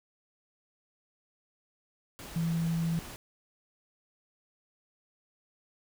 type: tone in noise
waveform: sine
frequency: 165.7 Hz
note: E3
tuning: 9 cents sharp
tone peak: -27 dBFS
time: 2.36-2.99 s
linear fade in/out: 0 ms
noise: pink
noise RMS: -45 dBFS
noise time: 2.19-3.16 s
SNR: +15 dB
effects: none